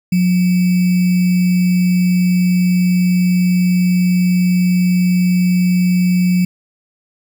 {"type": "tone with sample-and-hold", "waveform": "sine", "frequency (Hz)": 180, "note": "F#3", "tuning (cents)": -47, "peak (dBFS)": -10, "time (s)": [0.12, 6.45], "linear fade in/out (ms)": 5, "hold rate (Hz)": 2450, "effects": []}